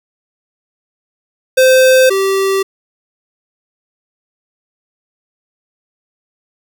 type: tone pair in turn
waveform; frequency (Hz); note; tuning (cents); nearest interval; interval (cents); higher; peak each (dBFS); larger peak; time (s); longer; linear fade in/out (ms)
square; 518 / 388.1; C5 / G4; -17 / -17; perfect fourth; 500; first; -6 / -12; first; 1.57-2.1 / 2.1-2.63; neither; 10
effects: none